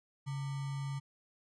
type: tone with sample-and-hold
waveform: sine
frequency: 138.59 Hz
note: C#3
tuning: in tune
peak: -35 dBFS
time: 0.26-1 s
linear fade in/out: 20 ms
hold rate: 1050 Hz
effects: resampled to 22050 Hz